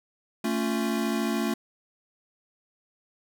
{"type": "chord", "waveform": "square", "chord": "A augmented", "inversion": "none", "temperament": "equal with one note detuned", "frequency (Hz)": [223.1, 277.2, 349.2], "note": ["A3", "C#4", "E#4"], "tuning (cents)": [24, 0, 0], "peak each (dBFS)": [-28, -32, -32], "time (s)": [0.44, 1.54], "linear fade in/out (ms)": 5, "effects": []}